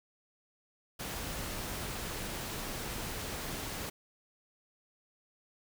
pink noise, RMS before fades -39 dBFS, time 0.99-3.9 s, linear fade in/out 10 ms, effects none

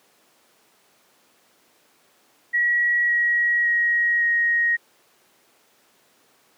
sine tone with pitch steps, 1918 / 1904.8 / 1891.6 / 1878.5 Hz, A#6 / A#6 / A#6 / A#6, +49 / +37 / +25 / +13 cents, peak -17 dBFS, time 2.53-4.77 s, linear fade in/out 20 ms, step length 560 ms, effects pink hiss -59 dBFS RMS until 6.57 s + high-pass 300 Hz 12 dB/octave

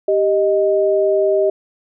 sine tone pair together, 392.5 / 623 Hz, G4 / D#5, +2 / +2 cents, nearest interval minor sixth, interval 800 cents, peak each -15 dBFS, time 0.08-1.5 s, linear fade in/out 5 ms, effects none

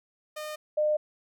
sawtooth / sine tone pair in turn, 610 / 605.8 Hz, D#5 / D#5, -34 / -46 cents, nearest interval unison, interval 12 cents, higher first, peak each -31 / -22 dBFS, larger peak second, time 0.36-0.56 / 0.77-0.97 s, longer neither, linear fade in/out 10 ms, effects none

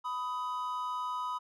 triangle tone pair together, 995 / 1254.4 Hz, B5 / D#6, +13 / +14 cents, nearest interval major third, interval 401 cents, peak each -33 / -35 dBFS, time 0.04-1.39 s, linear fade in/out 20 ms, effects none

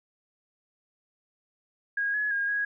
sine tone with pitch steps, 1638 / 1693 / 1625 / 1654 Hz, G#6 / G#6 / G#6 / G#6, -24 / +33 / -38 / -8 cents, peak -25 dBFS, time 1.97-2.65 s, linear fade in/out 5 ms, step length 170 ms, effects none

